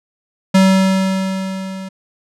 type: tone with level ramp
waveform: square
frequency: 190.6 Hz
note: G3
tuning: 48 cents flat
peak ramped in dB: -7 to -27 dBFS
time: 0.54-1.89 s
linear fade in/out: 10 ms
effects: low-pass 9000 Hz 12 dB/octave